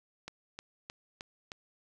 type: click train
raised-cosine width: 0.2 ms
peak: -24 dBFS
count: 5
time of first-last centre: 0.28-1.518 s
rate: 3.23 Hz
effects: none